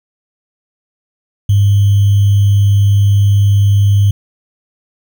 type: tone with sample-and-hold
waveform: sine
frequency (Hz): 100.6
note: G2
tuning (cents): +45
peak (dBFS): -6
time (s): 1.49-4.11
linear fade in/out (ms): 5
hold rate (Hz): 3150
effects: none